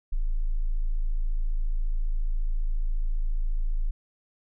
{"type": "tone", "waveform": "sine", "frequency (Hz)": 27.28, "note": "A0", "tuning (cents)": -14, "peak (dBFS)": -22, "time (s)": [0.12, 3.91], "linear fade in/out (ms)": 10, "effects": []}